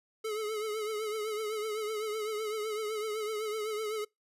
square tone with vibrato, 430 Hz, A4, 40 cents flat, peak -33 dBFS, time 0.24-4.05 s, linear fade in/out 10 ms, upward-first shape triangle, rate 7.9 Hz, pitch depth 68 cents each way, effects noise-tail reverb RT60 0.2 s tail -26 dB re dry + resampled to 32000 Hz

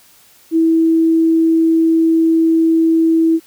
sine tone, 326 Hz, E4, 19 cents flat, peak -9 dBFS, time 0.51-3.4 s, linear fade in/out 50 ms, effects white hiss -48 dBFS RMS until 3.46 s

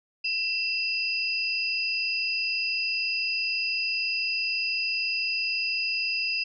sine tone pair together, 2682 / 4933 Hz, E7 / D#8, +29 / -16 cents, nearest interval major seventh, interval 1055 cents, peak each -27 / -29 dBFS, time 0.24-6.44 s, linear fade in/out 10 ms, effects none

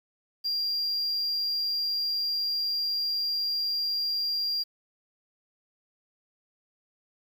triangle tone, 4774 Hz, D8, 28 cents sharp, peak -24 dBFS, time 0.44-4.64 s, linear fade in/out 20 ms, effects tanh soft clip ceiling -21 dBFS + 9-bit

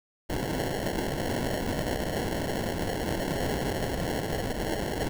white noise with sample-and-hold, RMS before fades -30 dBFS, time 0.29-5.09 s, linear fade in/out 10 ms, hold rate 1225 Hz, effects none

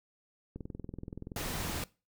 click train, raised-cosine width 3 ms, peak -28 dBFS, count 26, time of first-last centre 0.56-1.745 s, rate 21.1 Hz
pink noise, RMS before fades -37 dBFS, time 1.36-1.84 s, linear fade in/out 2 ms
effects noise-tail reverb RT60 0.3 s tail -21 dB re dry

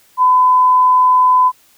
sine tone, 1009 Hz, B5, 37 cents sharp, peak -7 dBFS, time 0.17-1.52 s, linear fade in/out 50 ms, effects white hiss -51 dBFS RMS until 1.77 s

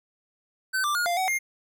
square tone with pitch steps, 1529 / 1180 / 1432 / 696 / 752 / 2120 Hz, G6 / D6 / F6 / F5 / F#5 / C7, -44 / +8 / +43 / -6 / +28 / +22 cents, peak -24 dBFS, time 0.73-1.39 s, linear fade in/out 20 ms, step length 110 ms, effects none

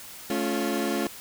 30% pulse chord, A augmented, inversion none, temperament equal with one note detuned, 216.3 / 277.2 / 349.2 Hz, A3 / C#4 / E#4, -29 / 0 / 0 cents, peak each -27 dBFS, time 0.3-1.07 s, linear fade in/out 2 ms, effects white hiss -43 dBFS RMS until 1.2 s

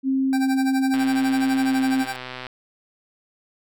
sine tone with pitch glide, 266.6 to 264.6 Hz, C4 to C4, +33 to +20 cents, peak -18 dBFS, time 0.03-2.06 s, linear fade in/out 50 ms, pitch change -13 cents, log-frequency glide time 1.64-1.76 s
25% pulse tone with tremolo, 784 Hz, G5, in tune, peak -21 dBFS, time 0.33-2.16 s, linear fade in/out 0 ms, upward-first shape sine, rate 12 Hz, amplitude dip 85%
click train, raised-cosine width 0.3 ms, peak -17 dBFS, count 195, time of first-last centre 0.94-2.468 s, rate 127 Hz
effects none

